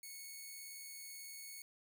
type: tone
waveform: 5% pulse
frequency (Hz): 2211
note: C#7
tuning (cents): -5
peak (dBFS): -38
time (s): 0.03-1.62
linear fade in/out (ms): 2
effects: none